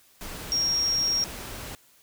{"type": "tone in noise", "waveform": "sine", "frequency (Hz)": 5588, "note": "F8", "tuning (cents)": 0, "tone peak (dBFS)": -22, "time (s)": [0.52, 1.24], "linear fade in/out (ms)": 0, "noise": "pink", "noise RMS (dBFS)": -38, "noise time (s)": [0.21, 1.75], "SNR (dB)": 13, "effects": ["white hiss -59 dBFS RMS until 2.02 s"]}